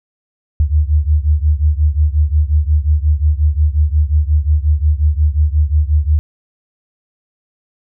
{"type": "beating tone pair", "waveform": "sine", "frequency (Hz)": [73.4, 79], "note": ["D2", "D#2"], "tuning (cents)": [0, 27], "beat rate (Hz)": 5.6, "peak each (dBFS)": [-12, -14], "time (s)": [0.6, 6.19], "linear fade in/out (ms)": 0, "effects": []}